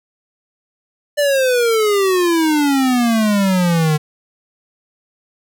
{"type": "exponential sweep", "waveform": "square", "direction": "down", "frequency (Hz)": [593, 150], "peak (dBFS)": -13, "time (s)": [1.17, 3.98], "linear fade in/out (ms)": 20, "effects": []}